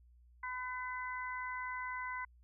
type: harmonic tone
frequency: 504 Hz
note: B4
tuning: 35 cents sharp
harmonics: 2 / 3 / 4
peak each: -41 / -45 / -43 dBFS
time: 0.43-2.25 s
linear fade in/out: 5 ms
effects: added 60 Hz sine -60 dBFS peak until 2.43 s